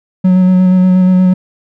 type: tone with vibrato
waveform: triangle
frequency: 184.2 Hz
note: F#3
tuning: 7 cents flat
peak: -3 dBFS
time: 0.24-1.34 s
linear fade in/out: 10 ms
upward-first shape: square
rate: 8.4 Hz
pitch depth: 13 cents each way
effects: none